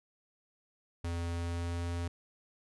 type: tone with pitch glide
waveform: square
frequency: 85.2 to 86.04 Hz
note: F2 to F2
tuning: -42 to -25 cents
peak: -34 dBFS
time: 1.04-2.08 s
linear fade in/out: 5 ms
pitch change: +17 cents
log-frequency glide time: 1.3-1.9 s
effects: resampled to 24000 Hz